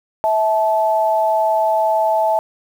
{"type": "tone pair together", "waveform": "sine", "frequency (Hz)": [651, 869], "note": ["E5", "A5"], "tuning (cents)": [-22, -22], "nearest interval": "perfect fourth", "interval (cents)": 500, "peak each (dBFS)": -16, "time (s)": [0.24, 2.39], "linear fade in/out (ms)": 0, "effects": ["7-bit"]}